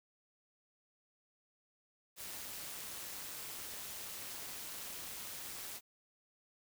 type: noise with amplitude modulation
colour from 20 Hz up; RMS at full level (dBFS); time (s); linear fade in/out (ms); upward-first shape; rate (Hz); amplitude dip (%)
white; -43; 2.16-5.81; 50; sine; 207; 60
effects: none